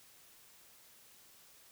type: silence
effects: white hiss -61 dBFS RMS until 1.71 s